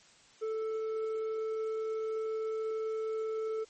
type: tone with tanh clipping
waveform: sine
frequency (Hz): 440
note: A4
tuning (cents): 0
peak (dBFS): -33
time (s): 0.41-3.65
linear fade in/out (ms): 20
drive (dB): 6
effects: white hiss -60 dBFS RMS until 3.69 s + MP3 32 kbps